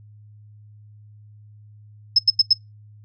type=tone bursts; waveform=sine; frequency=5190 Hz; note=E8; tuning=28 cents flat; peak=-10 dBFS; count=4; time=2.16-2.532 s; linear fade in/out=5 ms; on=27 ms; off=88 ms; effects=noise-tail reverb RT60 0.2 s tail -24 dB re dry + added 105 Hz sine -44 dBFS peak until 3.04 s